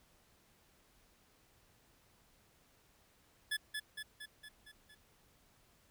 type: tone with echo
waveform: 25% pulse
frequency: 1718 Hz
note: A6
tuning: 42 cents flat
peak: -30 dBFS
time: 3.51-3.57 s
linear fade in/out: 10 ms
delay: 230 ms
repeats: 6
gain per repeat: -4 dB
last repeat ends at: 4.95 s
effects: pink hiss -69 dBFS RMS until 5.9 s